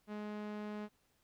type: tone with low-pass filter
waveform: sawtooth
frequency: 209.9 Hz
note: G#3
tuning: 19 cents sharp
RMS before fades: -43 dBFS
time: 0.07-0.89 s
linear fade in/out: 50 ms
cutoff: 2900 Hz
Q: 0.52
effects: pink hiss -75 dBFS RMS until 1.23 s